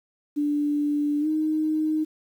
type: tone with pitch glide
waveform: sine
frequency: 293.1 to 310.5 Hz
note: D4 to D#4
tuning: -3 to -3 cents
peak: -21 dBFS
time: 0.36-2.05 s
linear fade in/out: 20 ms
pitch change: +100 cents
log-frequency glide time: 1.2-1.27 s
effects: 9-bit